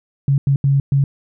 sine tone bursts at uneven times, 138.59 Hz, C#3, in tune, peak -11 dBFS, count 4, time 0.28-0.38 / 0.47-0.56 / 0.64-0.8 / 0.92-1.04 s, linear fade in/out 2 ms, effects none

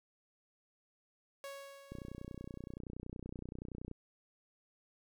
sawtooth tone with exponential decay, 554.4 Hz, C#5, in tune, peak -39 dBFS, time 1.44-2.78 s, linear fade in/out 1 ms, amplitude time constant 290 ms
click train, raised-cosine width 3 ms, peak -31 dBFS, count 62, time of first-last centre 1.92-3.913 s, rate 30.6 Hz
effects none

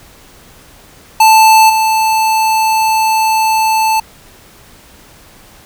square tone with level steps, 880 Hz, A5, in tune, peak -4 / -10 dBFS, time 1.2-4 s, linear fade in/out 5 ms, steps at 1.69 s, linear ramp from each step 10 ms, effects pink hiss -41 dBFS RMS until 5.65 s

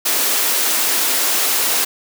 white high-pass noise, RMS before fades -17 dBFS, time 0.05-1.85 s, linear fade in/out 10 ms, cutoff 250 Hz, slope 24 dB/octave, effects none

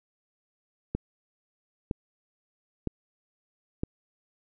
click train, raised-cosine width 3 ms, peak -15 dBFS, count 4, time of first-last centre 0.95-3.835 s, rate 1.04 Hz, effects none

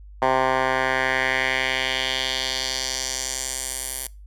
10% pulse tone with band-pass filter sweep, 130.81 Hz, C3, in tune, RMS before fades -24 dBFS, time 0.22-4.07 s, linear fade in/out 2 ms, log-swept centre 970 to 11000 Hz, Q 2, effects noise-tail reverb RT60 0.3 s tail -23 dB re dry + added 50 Hz sine -40 dBFS peak until 4.26 s

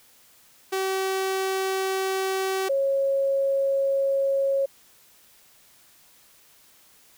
sawtooth / sine tone pair in turn, 382.3 / 547.7 Hz, G4 / C#5, -43 / -21 cents, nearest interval tritone, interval 622 cents, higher second, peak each -20 dBFS, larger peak neither, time 0.72-2.69 / 2.69-4.66 s, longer neither, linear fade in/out 10 ms, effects white hiss -56 dBFS RMS until 7.17 s

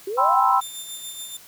sine linear sweep, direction up, 370 to 1012 Hz, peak -25 dBFS, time 0.07-0.56 s, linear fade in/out 5 ms
sine chord, C major seventh, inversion second, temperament equal, 784 / 987.8 / 1046.5 / 1318.5 Hz, G5 / B5 / C6 / E6, 0 / 0 / 0 / 0 cents, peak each -21 dBFS, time 0.17-0.61 s, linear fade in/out 20 ms
15% pulse tone with tremolo, 3580 Hz, A7, 29 cents sharp, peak -24 dBFS, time 0.61-1.37 s, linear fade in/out 5 ms, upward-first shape sine, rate 7 Hz, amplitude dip 45%
effects white hiss -47 dBFS RMS until 1.47 s

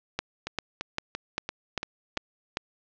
two click trains, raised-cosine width 0.2 ms, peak -10 / -14 dBFS, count 7 / 6, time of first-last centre 0.19-2.571 / 0.47-2.171 s, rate 2.52 / 2.94 Hz, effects low-pass 5000 Hz 12 dB/octave

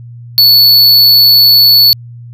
square tone, 4435 Hz, C#8, in tune, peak -3 dBFS, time 0.38-1.93 s, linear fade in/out 0 ms, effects added 119 Hz sine -27 dBFS peak until 2.33 s

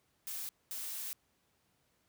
blue noise bursts at uneven times, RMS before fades -41 dBFS, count 2, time 0.27-0.49 / 0.71-1.13 s, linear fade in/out 0 ms, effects pink hiss -75 dBFS RMS until 2.08 s + high-pass 60 Hz 12 dB/octave

